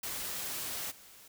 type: noise with level steps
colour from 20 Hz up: white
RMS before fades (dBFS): -38 / -55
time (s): 0.03-1.28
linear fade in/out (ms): 5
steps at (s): 0.9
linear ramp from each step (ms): 20
effects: none